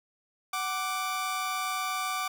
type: tone pair together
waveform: sawtooth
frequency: 747.3 / 1174.7 Hz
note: F#5 / D6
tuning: +17 / 0 cents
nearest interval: minor sixth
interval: 783 cents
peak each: -31 / -27 dBFS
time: 0.53-2.28 s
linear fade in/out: 5 ms
effects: none